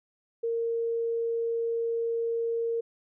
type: tone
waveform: sine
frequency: 461.8 Hz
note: A#4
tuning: 16 cents flat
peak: -26 dBFS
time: 0.43-2.81 s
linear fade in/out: 10 ms
effects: none